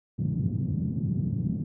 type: band-pass noise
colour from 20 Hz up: white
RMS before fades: -28 dBFS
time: 0.18-1.64 s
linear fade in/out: 10 ms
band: 100 to 190 Hz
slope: 24 dB/octave
effects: none